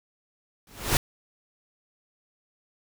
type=noise with exponential growth; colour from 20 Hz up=pink; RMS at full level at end=-18 dBFS; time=0.67-0.97 s; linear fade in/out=1 ms; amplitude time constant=65 ms; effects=none